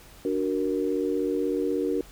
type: chord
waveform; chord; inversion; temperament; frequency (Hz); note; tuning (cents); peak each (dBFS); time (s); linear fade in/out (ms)
sine; D augmented; none; equal; 293.7 / 370 / 466.2; D4 / F#4 / A#4; 0 / 0 / 0; -28; 0.25-2.01; 2
effects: added 45 Hz sine -53 dBFS peak until 2.11 s + pink hiss -51 dBFS RMS until 2.11 s